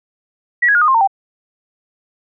sine tone with pitch steps, 1931 / 1661.7 / 1430 / 1230.6 / 1059 / 911.3 / 784.2 Hz, B6 / G#6 / F6 / D#6 / C6 / A#5 / G5, -39 / +1 / +41 / -19 / +21 / -39 / 0 cents, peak -9 dBFS, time 0.62-1.075 s, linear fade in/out 10 ms, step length 65 ms, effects none

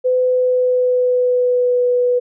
sine tone with pitch glide, 506 to 492.7 Hz, B4 to B4, +42 to -4 cents, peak -12 dBFS, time 0.04-2.2 s, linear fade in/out 20 ms, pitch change -46 cents, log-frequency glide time 0.18-1.85 s, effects none

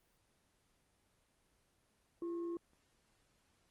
sine tone with frequency modulation, 340.5 Hz, F4, 44 cents flat, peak -38 dBFS, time 2.22-2.57 s, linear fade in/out 2 ms, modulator 741 Hz, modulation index 0.26, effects pink hiss -75 dBFS RMS until 3.7 s + Opus 24 kbps

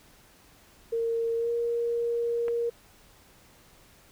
sine tone with pitch glide, 459.9 to 469.8 Hz, A#4 to A#4, -23 to +13 cents, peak -25 dBFS, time 0.92-2.7 s, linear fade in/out 10 ms, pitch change +36 cents, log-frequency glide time 1.36-1.5 s
clicks, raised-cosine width 0.5 ms, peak -25 / -31 dBFS, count 2, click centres 2.482 / 2.485 s
effects pink hiss -57 dBFS RMS until 4.11 s

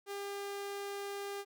sawtooth tone, 401 Hz, G4, 39 cents sharp, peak -35 dBFS, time 0.06-1.45 s, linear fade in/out 50 ms, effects none

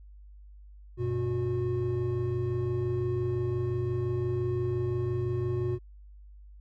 triangle tone cluster, 95.3 / 121.1 / 362.6 Hz, G2 / B2 / F#4, -48 / -34 / -35 cents, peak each -32 / -28 / -28 dBFS, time 0.97-5.79 s, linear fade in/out 50 ms, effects tanh soft clip ceiling -18 dBFS + added 50 Hz sine -47 dBFS peak until 6.6 s

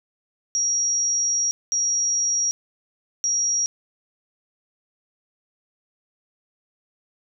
sine tone bursts at uneven times, 5680 Hz, F8, 28 cents sharp, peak -19 dBFS, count 3, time 0.55-1.51 / 1.72-2.51 / 3.24-3.66 s, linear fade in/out 0 ms, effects none

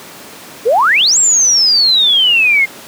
sine exponential two-way sweep, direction up then down, 415.3 to 7740 to 2097 Hz, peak -7 dBFS, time 0.65-2.66 s, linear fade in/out 20 ms, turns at 1.18 s, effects pink hiss -33 dBFS RMS until 2.87 s + high-pass 200 Hz 12 dB/octave

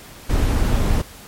brown noise, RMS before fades -17 dBFS, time 0.29-1.02 s, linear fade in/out 10 ms, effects pink hiss -41 dBFS RMS until 1.27 s + MP3 64 kbps

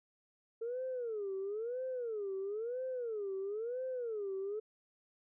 sine tone with vibrato, 446.4 Hz, A4, 25 cents sharp, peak -35 dBFS, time 0.61-4.6 s, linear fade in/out 10 ms, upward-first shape sine, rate 1 Hz, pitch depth 260 cents each way, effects tanh soft clip ceiling -32 dBFS

